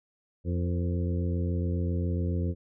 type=harmonic tone with a mistuned harmonic; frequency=87.31 Hz; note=F2; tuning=in tune; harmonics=1 / 2 / 3 / 4 / 5 / 6; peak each=-27 / -33 / -37 / -39 / -41 / -43 dBFS; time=0.44-2.55 s; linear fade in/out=50 ms; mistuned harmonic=5; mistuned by=+43 cents; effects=none